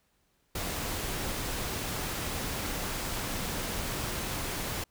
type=noise; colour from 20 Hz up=pink; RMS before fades=-34 dBFS; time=0.55-4.84 s; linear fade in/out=5 ms; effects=pink hiss -72 dBFS RMS until 4.9 s